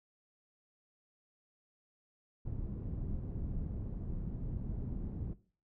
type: low-pass noise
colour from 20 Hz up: pink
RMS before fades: -39 dBFS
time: 2.45-5.34 s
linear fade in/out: 10 ms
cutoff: 200 Hz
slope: 12 dB/octave
effects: noise-tail reverb RT60 0.4 s tail -17 dB re dry